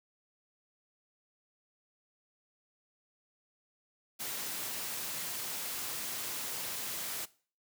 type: noise with amplitude modulation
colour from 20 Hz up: white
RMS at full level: -37 dBFS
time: 4.19-7.26 s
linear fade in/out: 20 ms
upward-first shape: sine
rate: 227 Hz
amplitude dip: 30%
effects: noise-tail reverb RT60 0.4 s tail -19 dB re dry + high-pass 100 Hz 12 dB/octave